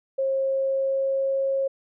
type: tone with pitch glide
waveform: sine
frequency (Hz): 537 to 541.7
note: C5 to C#5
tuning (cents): +45 to -40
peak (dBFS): -21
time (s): 0.18-1.68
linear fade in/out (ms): 10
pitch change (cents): +15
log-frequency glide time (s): 0.33-1.39
effects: none